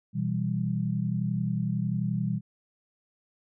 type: chord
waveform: sine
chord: E minor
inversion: second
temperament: equal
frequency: 123.47 / 164.81 / 196 Hz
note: B2 / E3 / G3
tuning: 0 / 0 / 0 cents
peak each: -30 dBFS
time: 0.13-2.41 s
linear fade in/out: 50 ms
effects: none